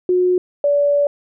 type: tone pair in turn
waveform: sine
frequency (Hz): 362.6 / 575.6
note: F#4 / D5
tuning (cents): -35 / -35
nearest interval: minor sixth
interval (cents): 800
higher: second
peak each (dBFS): -12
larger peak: neither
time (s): 0.09-0.38 / 0.64-1.07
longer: second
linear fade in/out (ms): 2
effects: none